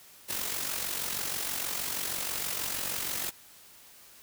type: noise with amplitude modulation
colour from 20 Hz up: white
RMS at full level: -31 dBFS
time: 0.28-3.31 s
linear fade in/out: 20 ms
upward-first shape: sine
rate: 46.3 Hz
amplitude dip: 55%
effects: white hiss -54 dBFS RMS until 4.22 s